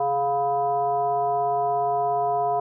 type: tone with frequency modulation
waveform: sine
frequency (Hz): 704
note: F5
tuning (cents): +14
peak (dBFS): -20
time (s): 0-2.6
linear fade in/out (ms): 5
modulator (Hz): 285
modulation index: 0.85
effects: none